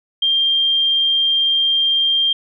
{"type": "tone", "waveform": "sine", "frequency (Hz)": 3189, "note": "G7", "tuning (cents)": 29, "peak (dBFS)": -13, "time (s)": [0.22, 2.33], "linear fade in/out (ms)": 5, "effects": []}